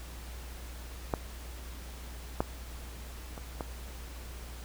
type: clicks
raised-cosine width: 1 ms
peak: -14 / -13 / -27 / -20 dBFS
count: 4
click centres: 1.138 / 2.405 / 3.378 / 3.608 s
effects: added 60 Hz sine -42 dBFS peak until 4.64 s + pink hiss -49 dBFS RMS until 4.64 s